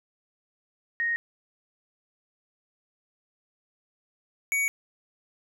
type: tone pair in turn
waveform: sine / square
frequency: 1864.7 / 2250 Hz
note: A#6 / C#7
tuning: 0 / +25 cents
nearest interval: minor third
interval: 325 cents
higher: second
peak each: -24 dBFS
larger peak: neither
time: 1-1.16 / 4.52-4.68 s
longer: neither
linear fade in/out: 0 ms
effects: none